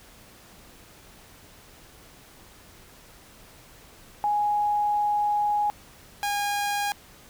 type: tone pair in turn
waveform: sine / sawtooth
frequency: 830.6 / 816.3 Hz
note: G#5 / G#5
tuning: 0 / -30 cents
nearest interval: unison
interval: 30 cents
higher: first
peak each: -21 dBFS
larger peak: neither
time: 4.24-5.7 / 6.23-6.92 s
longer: first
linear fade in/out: 0 ms
effects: pink hiss -51 dBFS RMS until 7.29 s